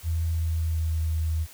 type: tone with pitch glide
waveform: sine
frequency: 82.1 to 79.81 Hz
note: E2 to D#2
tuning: -6 to +45 cents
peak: -23 dBFS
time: 0.03-1.47 s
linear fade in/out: 50 ms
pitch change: -49 cents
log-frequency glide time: 0.27-1.04 s
effects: white hiss -48 dBFS RMS until 1.53 s